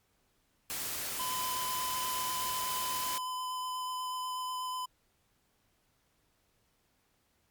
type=noise; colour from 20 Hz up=white; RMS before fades=-37 dBFS; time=0.7-3.18 s; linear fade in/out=0 ms
type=tone with vibrato; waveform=square; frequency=1013 Hz; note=B5; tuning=44 cents sharp; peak=-35 dBFS; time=1.19-4.86 s; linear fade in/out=10 ms; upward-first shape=sine; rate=8.2 Hz; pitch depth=9 cents each way
effects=pink hiss -73 dBFS RMS until 7.5 s + MP3 96 kbps